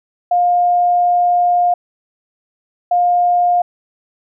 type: tone bursts at uneven times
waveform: sine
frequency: 708 Hz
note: F5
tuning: 23 cents sharp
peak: -10 dBFS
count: 2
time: 0.31-1.74 / 2.91-3.62 s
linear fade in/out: 5 ms
effects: none